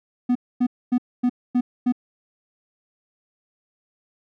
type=tone bursts; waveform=triangle; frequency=246.9 Hz; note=B3; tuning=in tune; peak=-14 dBFS; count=6; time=0.29-1.924 s; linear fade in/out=10 ms; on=64 ms; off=250 ms; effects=none